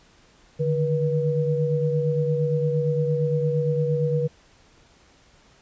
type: tone cluster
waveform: sine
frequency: 147.8 / 156.5 / 483.4 Hz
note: D3 / D#3 / B4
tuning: +11 / +10 / -37 cents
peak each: -23 / -30 / -23 dBFS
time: 0.59-4.28 s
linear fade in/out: 20 ms
effects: pink hiss -56 dBFS RMS until 5.61 s + resampled to 16000 Hz